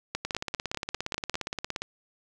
two click trains, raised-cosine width 0.2 ms, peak -14 / -12 dBFS, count 28 / 7, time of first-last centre 0.25-1.82 / 0.15-1.343 s, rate 17.2 / 5.03 Hz, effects none

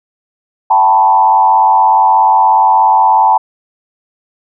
sine tone with frequency modulation, 877 Hz, A5, 6 cents flat, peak -5 dBFS, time 0.7-3.38 s, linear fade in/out 10 ms, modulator 96.8 Hz, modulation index 1.1, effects none

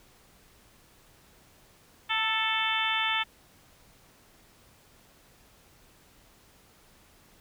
harmonic tone with a mistuned harmonic, 440 Hz, A4, in tune, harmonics 2 / 3 / 4 / 5 / 6 / 7 / 8, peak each -33 / -33 / -33 / -33 / -33 / -33 / -33 dBFS, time 2.09-3.24 s, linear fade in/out 20 ms, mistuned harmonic 2, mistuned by +23 cents, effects pink hiss -59 dBFS RMS until 7.4 s

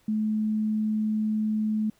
sine tone, 215.4 Hz, A3, 37 cents flat, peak -23 dBFS, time 0.08-1.9 s, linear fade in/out 5 ms, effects pink hiss -64 dBFS RMS until 1.99 s

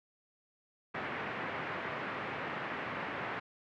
white band-pass noise, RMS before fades -39 dBFS, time 0.94-3.4 s, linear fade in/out 10 ms, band 100 to 2100 Hz, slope 24 dB/octave, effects none

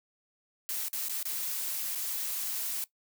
blue noise with dropouts, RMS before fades -34 dBFS, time 0.69-2.84 s, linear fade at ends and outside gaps 0 ms, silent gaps 0.883-0.931 / 1.084-1.095 / 1.228-1.254 / 1.95-1.956 s, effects noise-tail reverb RT60 0.1 s tail -18 dB re dry

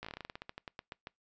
slowing click train, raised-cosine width 0.3 ms, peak -26 dBFS, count 18, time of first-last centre 0.03-1.071 s, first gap 16 ms, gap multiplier 1.15, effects noise-tail reverb RT60 0.2 s tail -26 dB re dry + resampled to 16000 Hz

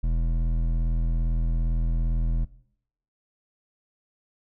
triangle tone with hard clipping, 41.2 Hz, E1, in tune, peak -23 dBFS, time 0.03-2.45 s, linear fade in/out 10 ms, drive 14 dB, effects noise-tail reverb RT60 0.7 s tail -20 dB re dry

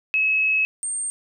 sine tone pair in turn, 2575 / 8661 Hz, E7 / C#9, -41 / -41 cents, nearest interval octave + major sixth, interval 2100 cents, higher second, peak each -17 / -24 dBFS, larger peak first, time 0.14-0.65 / 0.83-1.1 s, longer first, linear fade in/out 0 ms, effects none

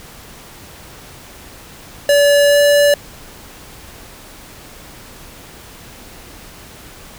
square tone with pitch glide, 574 to 578.3 Hz, D5 to D5, -40 to -27 cents, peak -9 dBFS, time 2.09-2.94 s, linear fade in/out 2 ms, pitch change +13 cents, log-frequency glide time 2.47-2.6 s, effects pink hiss -38 dBFS RMS until 7.18 s

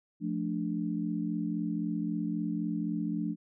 sine chord, D minor, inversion first, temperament equal with one note detuned, 174.61 / 218.4 / 293.7 Hz, F3 / A3 / D4, 0 / -13 / 0 cents, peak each -34 dBFS, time 0.2-3.36 s, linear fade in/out 50 ms, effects none

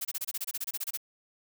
blue noise bursts, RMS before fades -33 dBFS, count 15, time 0.01-0.974 s, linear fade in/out 10 ms, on 40 ms, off 26 ms, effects none

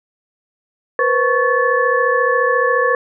sine tone cluster, 480.7 / 515 / 1112 / 1736 Hz, B4 / C5 / C#6 / A6, -47 / -28 / +5 / -24 cents, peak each -18 dBFS, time 0.99-2.95 s, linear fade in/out 2 ms, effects none

